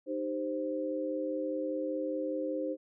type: chord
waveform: sine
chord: C minor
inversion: first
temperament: equal with one note detuned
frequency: 307 / 392 / 523.3 Hz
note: Eb4 / G4 / C5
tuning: -23 / 0 / 0 cents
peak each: -35 / -40 / -34 dBFS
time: 0.06-2.77 s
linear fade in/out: 50 ms
effects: none